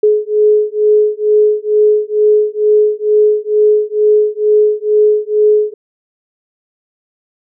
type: beating tone pair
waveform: sine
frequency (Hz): 422.3 / 424.5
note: G#4 / G#4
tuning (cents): +29 / +38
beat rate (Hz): 2.2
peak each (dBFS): -11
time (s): 0.03-5.74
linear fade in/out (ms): 5
effects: none